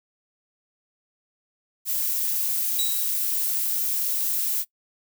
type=noise; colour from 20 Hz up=violet; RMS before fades=-25 dBFS; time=1.85-4.65 s; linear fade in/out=50 ms
type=tone with exponential decay; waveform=sawtooth; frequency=3879 Hz; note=B7; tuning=32 cents flat; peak=-19 dBFS; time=2.79-3.24 s; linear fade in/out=0 ms; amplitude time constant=97 ms
effects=noise-tail reverb RT60 0.1 s tail -21 dB re dry